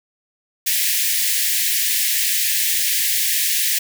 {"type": "high-pass noise", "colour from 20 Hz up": "white", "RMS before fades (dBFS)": -19, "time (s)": [0.66, 3.79], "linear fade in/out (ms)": 10, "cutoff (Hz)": 1700, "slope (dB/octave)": 96, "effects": []}